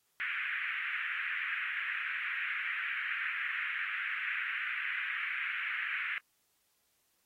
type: band-pass noise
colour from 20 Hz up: pink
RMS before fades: -36 dBFS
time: 0.2-6.18 s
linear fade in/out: 0 ms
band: 1500 to 2500 Hz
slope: 48 dB/octave
effects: white hiss -75 dBFS RMS until 7.25 s + AAC 48 kbps